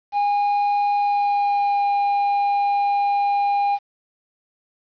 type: tone with pitch glide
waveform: triangle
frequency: 817 to 808.5 Hz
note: G#5 to G#5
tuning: -29 to -47 cents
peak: -15 dBFS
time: 0.12-3.79 s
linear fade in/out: 50 ms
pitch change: -18 cents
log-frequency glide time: 0.96-1.84 s
effects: resampled to 11025 Hz + 8-bit